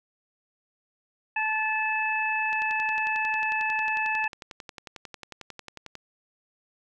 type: harmonic tone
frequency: 870 Hz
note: A5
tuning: 20 cents flat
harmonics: 1 / 2 / 3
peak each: -29 / -29 / -28 dBFS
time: 1.36-4.28 s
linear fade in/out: 5 ms
type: click train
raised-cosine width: 0.2 ms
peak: -22 dBFS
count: 39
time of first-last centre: 2.53-5.953 s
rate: 11.1 Hz
effects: none